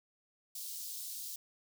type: high-pass noise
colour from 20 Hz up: white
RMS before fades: -43 dBFS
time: 0.55-1.36 s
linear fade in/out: 5 ms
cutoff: 4000 Hz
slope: 24 dB/octave
effects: none